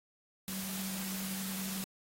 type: tone in noise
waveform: sine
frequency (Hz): 191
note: G3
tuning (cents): -45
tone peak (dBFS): -39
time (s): 0.48-1.84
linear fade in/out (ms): 0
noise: white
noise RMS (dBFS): -41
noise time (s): 0.48-1.84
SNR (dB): -1
effects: AAC 48 kbps